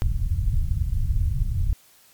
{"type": "low-pass noise", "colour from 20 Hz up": "pink", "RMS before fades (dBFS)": -22, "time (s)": [0.02, 1.73], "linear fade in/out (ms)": 0, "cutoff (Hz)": 110, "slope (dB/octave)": 24, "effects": ["white hiss -55 dBFS RMS until 2.13 s", "MP3 96 kbps"]}